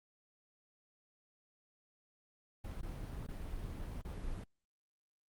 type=noise with dropouts; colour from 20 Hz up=brown; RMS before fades=-42 dBFS; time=2.64-4.44 s; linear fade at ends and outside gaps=5 ms; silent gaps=2.812-2.829 / 3.267-3.285 / 4.016-4.048 s; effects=Opus 32 kbps